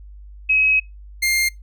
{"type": "tone pair in turn", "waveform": ["sine", "sawtooth"], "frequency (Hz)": [2551, 2113], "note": ["D#7", "C7"], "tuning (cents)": [43, 16], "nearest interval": "minor third", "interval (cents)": 327, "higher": "first", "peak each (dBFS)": -13, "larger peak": "neither", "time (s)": [[0.49, 0.8], [1.22, 1.49]], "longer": "first", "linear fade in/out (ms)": 10, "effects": ["noise-tail reverb RT60 0.2 s tail -25 dB re dry", "added 50 Hz sine -37 dBFS peak until 1.62 s"]}